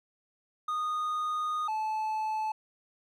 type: tone pair in turn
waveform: triangle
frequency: 1234 / 868.6 Hz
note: D#6 / A5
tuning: -15 / -23 cents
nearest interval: tritone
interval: 608 cents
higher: first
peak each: -27 / -27 dBFS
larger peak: neither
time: 0.68-1.68 / 1.68-2.52 s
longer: first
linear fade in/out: 5 ms
effects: none